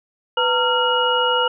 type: tone cluster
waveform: sine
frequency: 496.9 / 920 / 1382 / 2895 Hz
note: B4 / A#5 / F6 / F#7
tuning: +11 / -23 / -19 / -38 cents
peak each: -21 dBFS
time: 0.37-1.48 s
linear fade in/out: 5 ms
effects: none